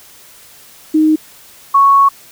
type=tone pair in turn; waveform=sine; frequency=311.1 / 1108.6 Hz; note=D#4 / C#6; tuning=0 / 0 cents; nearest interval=octave + minor seventh; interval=2200 cents; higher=second; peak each=-7 / -5 dBFS; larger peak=second; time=0.94-1.16 / 1.74-2.09 s; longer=second; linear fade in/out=10 ms; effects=white hiss -41 dBFS RMS until 2.31 s